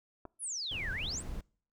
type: clicks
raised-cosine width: 1 ms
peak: -31 / -36 dBFS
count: 2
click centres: 0.253 / 0.256 s
type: exponential two-way sweep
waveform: sine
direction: down then up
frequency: 11170 to 1476 to 9400 Hz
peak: -35 dBFS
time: 0.39-1.23 s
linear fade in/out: 50 ms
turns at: 0.92 s
type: noise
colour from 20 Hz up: brown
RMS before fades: -41 dBFS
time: 0.71-1.41 s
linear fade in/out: 5 ms
effects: noise-tail reverb RT60 0.5 s tail -25 dB re dry